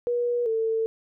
sine tone pair in turn, 482 / 447.4 Hz, B4 / A4, -42 / +29 cents, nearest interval minor second, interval 129 cents, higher first, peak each -22 dBFS, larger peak neither, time 0.07-0.46 / 0.46-0.86 s, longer second, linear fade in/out 0 ms, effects none

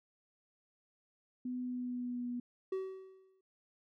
sine tone with pitch glide, 250.3 to 243.7 Hz, B3 to B3, +23 to -23 cents, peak -36 dBFS, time 1.45-2.4 s, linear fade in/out 5 ms, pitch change -46 cents, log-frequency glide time 1.6-2.28 s
triangle tone with exponential decay, 380 Hz, F#4, 46 cents sharp, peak -30 dBFS, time 2.72-3.41 s, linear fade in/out 5 ms, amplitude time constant 150 ms
effects none

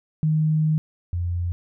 sine tone pair in turn, 155.56 / 87.31 Hz, D#3 / F2, 0 / 0 cents, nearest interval minor seventh, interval 1000 cents, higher first, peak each -17 / -22 dBFS, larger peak first, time 0.23-0.78 / 1.13-1.52 s, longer first, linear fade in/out 0 ms, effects none

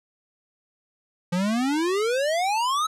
square exponential sweep, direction up, 171.1 to 1313 Hz, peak -22 dBFS, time 1.32-2.87 s, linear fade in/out 10 ms, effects low-pass 9000 Hz 12 dB/octave

